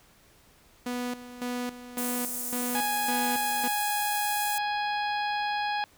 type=tone with tremolo; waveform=sawtooth; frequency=246 Hz; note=B3; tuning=7 cents flat; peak=-26 dBFS; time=0.86-3.68 s; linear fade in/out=5 ms; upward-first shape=square; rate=1.8 Hz; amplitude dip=75%
type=high-pass noise; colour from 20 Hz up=pink; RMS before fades=-34 dBFS; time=1.98-4.58 s; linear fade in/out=0 ms; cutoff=7400 Hz; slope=24 dB/octave
type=harmonic tone; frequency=830.6 Hz; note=G#5; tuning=in tune; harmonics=1 / 2 / 3 / 4 / 5 / 6; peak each=-28 / -34 / -38 / -40 / -42 / -44 dBFS; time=2.75-5.84 s; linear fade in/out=0 ms
effects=pink hiss -59 dBFS RMS until 5.97 s